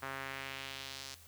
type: tone with band-pass filter sweep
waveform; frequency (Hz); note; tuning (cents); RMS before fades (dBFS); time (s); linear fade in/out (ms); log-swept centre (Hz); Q
sawtooth; 135.2; C#3; -43; -44; 0.02-1.15; 10; 1400 to 5400; 1.5
effects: added 84 Hz sine -60 dBFS peak until 1.27 s + white hiss -59 dBFS RMS until 1.27 s